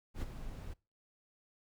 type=noise with ADSR envelope; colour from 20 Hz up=brown; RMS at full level=-35 dBFS; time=0.14-0.74 s; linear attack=79 ms; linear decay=26 ms; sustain=-9 dB; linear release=13 ms; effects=noise-tail reverb RT60 0.3 s tail -24 dB re dry